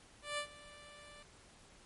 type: tone with ADSR envelope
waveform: 10% pulse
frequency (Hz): 587.3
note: D5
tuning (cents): 0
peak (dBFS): -27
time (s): 0.22-1.23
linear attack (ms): 160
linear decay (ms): 85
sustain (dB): -19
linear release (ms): 5
effects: pink hiss -61 dBFS RMS until 1.85 s + MP3 48 kbps